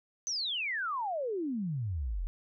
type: exponential sweep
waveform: sine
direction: down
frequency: 6250 to 37.63 Hz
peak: -31 dBFS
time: 0.27-2.27 s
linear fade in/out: 0 ms
effects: none